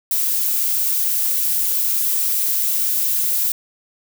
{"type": "noise", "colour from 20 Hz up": "violet", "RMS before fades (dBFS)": -19, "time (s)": [0.11, 3.52], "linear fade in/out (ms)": 2, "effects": []}